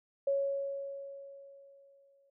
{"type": "tone with exponential decay", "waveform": "sine", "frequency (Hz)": 554.4, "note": "C#5", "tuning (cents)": 0, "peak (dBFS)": -26, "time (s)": [0.27, 2.3], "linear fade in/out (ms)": 5, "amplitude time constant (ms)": 440, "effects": []}